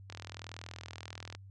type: click train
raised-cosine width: 0.2 ms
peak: -26 dBFS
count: 52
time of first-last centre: 0.1-1.35 s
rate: 40.8 Hz
effects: added 97 Hz sine -49 dBFS peak until 1.5 s + resampled to 22050 Hz